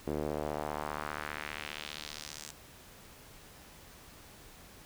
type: tone with band-pass filter sweep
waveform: sawtooth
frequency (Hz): 75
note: D2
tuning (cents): +37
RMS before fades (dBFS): -39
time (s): 0.07-2.51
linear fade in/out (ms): 5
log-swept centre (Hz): 380 to 7400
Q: 1.6
effects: pink hiss -54 dBFS RMS until 4.85 s